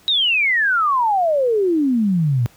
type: exponential sweep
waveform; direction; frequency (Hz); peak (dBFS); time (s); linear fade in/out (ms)
sine; down; 3859 to 113.3; -14; 0.08-2.46; 0
effects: pink hiss -51 dBFS RMS until 2.56 s + high-pass 60 Hz 12 dB/octave